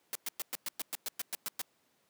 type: noise bursts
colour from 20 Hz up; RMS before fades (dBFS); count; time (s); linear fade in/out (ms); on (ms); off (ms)
white; -36; 12; 0.13-1.616; 0; 23; 110
effects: pink hiss -72 dBFS RMS until 2.09 s + high-pass 200 Hz 12 dB/octave